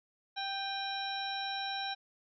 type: harmonic tone with a mistuned harmonic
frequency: 784 Hz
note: G5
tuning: in tune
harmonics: 1 / 2 / 3 / 4 / 5 / 7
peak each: -38 / -42 / -47 / -47 / -39 / -47 dBFS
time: 0.36-1.95 s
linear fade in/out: 20 ms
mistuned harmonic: 3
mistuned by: +55 cents
effects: none